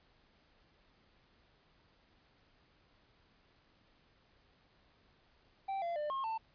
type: tone with pitch steps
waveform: triangle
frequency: 779 / 684 / 597 / 1075 / 892 Hz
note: G5 / F5 / D5 / C6 / A5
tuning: -11 / -36 / +28 / +47 / +23 cents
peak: -33 dBFS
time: 5.68-6.38 s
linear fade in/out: 10 ms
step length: 140 ms
effects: pink hiss -69 dBFS RMS until 6.54 s + resampled to 11025 Hz